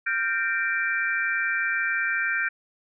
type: chord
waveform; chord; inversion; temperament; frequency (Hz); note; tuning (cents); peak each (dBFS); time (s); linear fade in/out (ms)
sine; G minor seventh; third; equal with one note detuned; 1396.9 / 1568 / 1822.1 / 2349; F6 / G6 / Bb6 / D7; 0 / 0 / -40 / 0; -31 / -26 / -29 / -29; 0.06-2.49; 10
effects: none